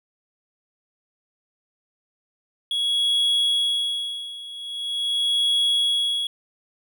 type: tone with tremolo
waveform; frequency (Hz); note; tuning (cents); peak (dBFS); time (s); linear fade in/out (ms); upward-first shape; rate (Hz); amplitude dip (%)
triangle; 3339; G#7; +9; -16; 2.71-6.27; 2; sine; 0.43; 85
effects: none